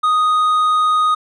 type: tone with hard clipping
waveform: triangle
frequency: 1244.5 Hz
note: D#6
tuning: in tune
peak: -13 dBFS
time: 0.03-1.15 s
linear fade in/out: 10 ms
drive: 7 dB
effects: resampled to 24000 Hz